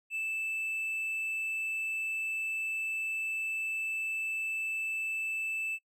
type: tone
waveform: triangle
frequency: 2637 Hz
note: E7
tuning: in tune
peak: -30 dBFS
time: 0.1-5.79 s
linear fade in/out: 50 ms
effects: noise-tail reverb RT60 0.1 s tail -25 dB re dry